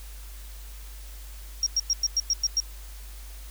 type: tone bursts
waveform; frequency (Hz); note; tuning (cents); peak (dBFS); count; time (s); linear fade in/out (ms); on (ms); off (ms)
sine; 5600; F8; +4; -20; 8; 1.63-2.602; 2; 34; 100
effects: added 50 Hz sine -39 dBFS peak until 3.5 s + white hiss -49 dBFS RMS until 3.5 s